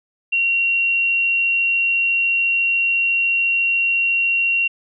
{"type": "tone", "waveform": "sine", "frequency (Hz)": 2747, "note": "F7", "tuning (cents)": -29, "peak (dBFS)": -15, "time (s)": [0.32, 4.68], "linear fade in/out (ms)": 10, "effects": []}